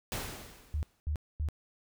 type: noise with exponential decay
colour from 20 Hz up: pink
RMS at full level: -34 dBFS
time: 0.12-1 s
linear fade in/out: 0 ms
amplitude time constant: 190 ms
type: tone bursts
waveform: sine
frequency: 75.3 Hz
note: D2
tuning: 44 cents sharp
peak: -29 dBFS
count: 3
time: 0.74-1.487 s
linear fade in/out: 0 ms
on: 89 ms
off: 240 ms
effects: none